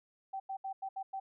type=tone bursts at uneven times; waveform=sine; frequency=774 Hz; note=G5; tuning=22 cents flat; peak=-36 dBFS; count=6; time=0.33-0.4 / 0.49-0.57 / 0.64-0.73 / 0.82-0.89 / 0.96-1.03 / 1.13-1.2 s; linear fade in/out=10 ms; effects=none